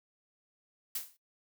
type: noise with exponential decay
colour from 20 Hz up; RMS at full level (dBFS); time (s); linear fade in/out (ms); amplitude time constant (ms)
blue; -32; 0.95-1.17; 5; 47
effects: noise-tail reverb RT60 0.1 s tail -17 dB re dry